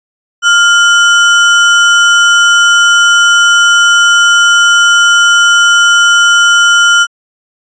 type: tone with sample-and-hold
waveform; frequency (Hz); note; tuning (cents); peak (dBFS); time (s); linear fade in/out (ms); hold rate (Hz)
sine; 1400; F6; +4; -3; 0.42-7.07; 50; 4410
effects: resampled to 16000 Hz